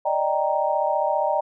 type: chord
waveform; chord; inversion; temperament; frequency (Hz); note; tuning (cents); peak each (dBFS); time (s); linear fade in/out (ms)
sine; Eb major seventh; third; equal; 587.3 / 622.3 / 784 / 932.3; D5 / Eb5 / G5 / Bb5; 0 / 0 / 0 / 0; -25; 0.05-1.41; 10
effects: none